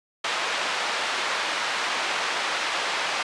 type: band-pass noise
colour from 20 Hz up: pink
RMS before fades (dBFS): -27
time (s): 0.24-3.23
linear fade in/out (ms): 5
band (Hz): 820 to 4000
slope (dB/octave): 12
effects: resampled to 22050 Hz